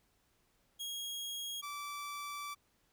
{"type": "tone pair in turn", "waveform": "sawtooth", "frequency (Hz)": [3284, 1161.1], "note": ["G#7", "D6"], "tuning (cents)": [-20, -20], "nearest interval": "octave + tritone", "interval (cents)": 1800, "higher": "first", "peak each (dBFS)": [-36, -37], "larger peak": "first", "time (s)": [[0.79, 1.62], [1.62, 2.55]], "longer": "second", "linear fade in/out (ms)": 20, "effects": ["pink hiss -74 dBFS RMS until 2.92 s"]}